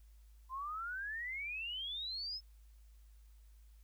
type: exponential sweep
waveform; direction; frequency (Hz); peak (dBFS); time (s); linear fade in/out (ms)
sine; up; 1020 to 5274; -39; 0.49-2.41; 50
effects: added 53 Hz sine -57 dBFS peak until 3.83 s + white hiss -75 dBFS RMS until 3.83 s